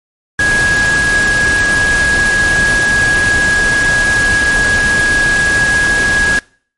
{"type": "tone in noise", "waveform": "sine", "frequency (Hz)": 1658, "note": "G#6", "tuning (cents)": -3, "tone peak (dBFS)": -9, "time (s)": [0.39, 6.39], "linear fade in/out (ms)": 2, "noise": "pink", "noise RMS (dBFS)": -18, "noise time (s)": [0.39, 6.39], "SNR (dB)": 6, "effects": ["noise-tail reverb RT60 0.5 s tail -24 dB re dry", "MP3 48 kbps"]}